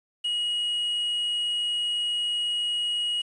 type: tone with quantisation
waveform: triangle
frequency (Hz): 2897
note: F#7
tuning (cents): -37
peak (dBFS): -23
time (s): 0.24-3.22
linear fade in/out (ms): 10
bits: 8
effects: resampled to 22050 Hz